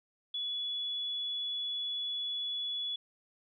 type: tone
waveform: sine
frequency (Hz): 3409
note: G#7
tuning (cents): +45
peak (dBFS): -33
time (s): 0.34-2.96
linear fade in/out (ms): 5
effects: none